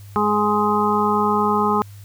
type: harmonic tone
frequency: 208.9 Hz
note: G#3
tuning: 10 cents sharp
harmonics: 1 / 2 / 4 / 5 / 6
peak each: -22 / -22 / -22 / -22 / -22 dBFS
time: 0.16-1.82 s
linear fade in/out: 0 ms
effects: added 101 Hz sine -37 dBFS peak until 2.04 s + white hiss -51 dBFS RMS until 2.04 s